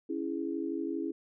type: chord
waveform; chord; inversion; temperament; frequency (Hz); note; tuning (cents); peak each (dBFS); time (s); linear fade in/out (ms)
sine; C# minor; none; equal; 277.2 / 329.6 / 415.3; C#4 / E4 / G#4; 0 / 0 / 0; -36 / -34 / -39; 0.09-1.12; 10
effects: none

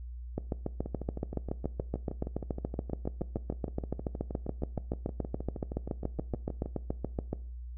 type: two click trains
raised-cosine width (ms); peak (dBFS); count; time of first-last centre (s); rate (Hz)
2; -18 / -24; 50 / 38; 0.38-7.33 / 0.86-6.659; 7.05 / 6.38
effects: noise-tail reverb RT60 0.5 s tail -20 dB re dry + added 60 Hz sine -39 dBFS peak until 7.77 s

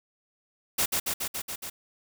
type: noise with echo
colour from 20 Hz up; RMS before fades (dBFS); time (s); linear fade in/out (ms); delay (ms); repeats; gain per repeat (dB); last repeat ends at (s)
white; -25; 0.78-0.86; 10; 140; 6; -2; 1.7
effects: none

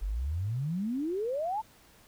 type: exponential sweep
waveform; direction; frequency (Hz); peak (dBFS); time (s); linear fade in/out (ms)
sine; up; 43.65 to 914; -29; 0.01-1.62; 20
effects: pink hiss -59 dBFS RMS until 2.07 s

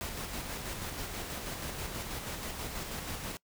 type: noise with tremolo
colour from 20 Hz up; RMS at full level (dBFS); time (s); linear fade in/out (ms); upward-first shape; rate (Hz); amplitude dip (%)
pink; -38; 0.01-3.37; 0; square; 6.2; 30
effects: noise-tail reverb RT60 0.1 s tail -23 dB re dry

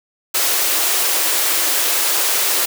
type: high-pass noise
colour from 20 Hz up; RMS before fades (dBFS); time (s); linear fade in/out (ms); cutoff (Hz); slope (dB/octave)
white; -17; 0.34-2.66; 10; 300; 96
effects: none

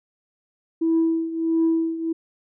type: tone with tremolo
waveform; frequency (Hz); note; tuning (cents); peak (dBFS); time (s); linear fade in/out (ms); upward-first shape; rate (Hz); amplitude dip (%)
sine; 327.3; E4; -12; -14; 0.81-2.13; 10; triangle; 1.5; 80
effects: tanh soft clip ceiling -13 dBFS

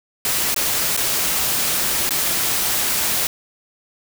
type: noise with dropouts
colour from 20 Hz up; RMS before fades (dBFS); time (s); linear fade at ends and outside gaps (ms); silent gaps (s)
white; -20; 0.25-3.27; 1; 0.544-0.562 / 0.965-0.974 / 2.092-2.107
effects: none

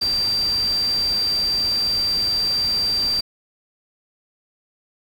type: tone in noise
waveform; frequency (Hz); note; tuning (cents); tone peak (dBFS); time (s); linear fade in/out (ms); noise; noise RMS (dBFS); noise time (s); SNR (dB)
sine; 4699; D8; 0; -18; 0.01-3.21; 10; pink; -34; 0.01-3.21; +13
effects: none

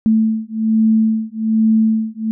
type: beating tone pair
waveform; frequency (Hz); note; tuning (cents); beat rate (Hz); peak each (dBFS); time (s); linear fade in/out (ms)
sine; 220 / 221.2; A3 / A3; 0 / +9; 1.2; -15; 0.06-2.31; 0
effects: none

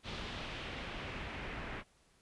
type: noise with low-pass filter sweep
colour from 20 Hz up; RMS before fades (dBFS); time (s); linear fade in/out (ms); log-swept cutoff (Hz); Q
pink; -43; 0.03-1.84; 50; 3700 to 2100; 1.8
effects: pink hiss -69 dBFS RMS until 2.21 s + resampled to 24000 Hz

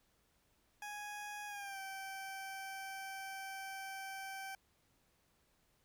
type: tone with pitch glide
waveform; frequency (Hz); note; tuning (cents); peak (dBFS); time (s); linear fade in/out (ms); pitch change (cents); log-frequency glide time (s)
20% pulse; 830.6 to 775; G#5 to G5; 0 to -20; -39; 0.82-4.55; 2; -120; 1.47-1.79
effects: pink hiss -75 dBFS RMS until 5.84 s

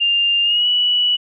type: tone with pitch glide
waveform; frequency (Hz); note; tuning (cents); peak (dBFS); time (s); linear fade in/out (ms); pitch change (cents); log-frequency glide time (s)
sine; 2800 to 2946; F7 to F#7; +4 to -8; -13; 0-1.17; 20; +88; 0.43-0.67
effects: none

